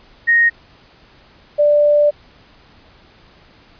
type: tone pair in turn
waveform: sine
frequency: 1864.7 / 589.2 Hz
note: A#6 / D5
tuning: 0 / +6 cents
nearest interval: octave + minor sixth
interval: 1994 cents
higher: first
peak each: -9 dBFS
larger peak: neither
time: 0.27-0.5 / 1.58-2.11 s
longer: second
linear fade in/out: 20 ms
effects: pink hiss -48 dBFS RMS until 3.79 s + resampled to 11025 Hz